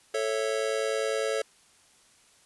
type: chord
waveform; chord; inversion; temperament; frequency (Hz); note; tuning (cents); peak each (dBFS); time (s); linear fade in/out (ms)
square; A major; none; just; 440 / 550 / 660; A4 / C#5 / E5; 0 / -14 / +2; -30 / -31 / -36; 0.14-1.42; 5
effects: white hiss -60 dBFS RMS until 2.45 s + resampled to 24000 Hz